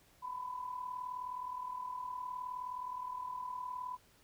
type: tone with amplitude modulation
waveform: sine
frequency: 1000 Hz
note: B5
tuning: 21 cents sharp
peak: -36 dBFS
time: 0.22-3.97 s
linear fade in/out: 20 ms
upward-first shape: sine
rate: 39.3 Hz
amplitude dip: 65%
effects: pink hiss -66 dBFS RMS until 4.23 s